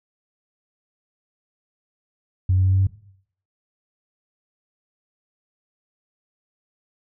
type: tone with pitch steps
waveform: sine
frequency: 92.5 / 93.41 / 94.33 / 95.27 / 96.21 Hz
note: F#2 / F#2 / F#2 / G2 / G2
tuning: 0 / +17 / +34 / -49 / -32 cents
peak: -14 dBFS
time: 2.49-2.87 s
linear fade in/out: 5 ms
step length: 76 ms
effects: noise-tail reverb RT60 0.6 s tail -17 dB re dry + tanh soft clip ceiling -10 dBFS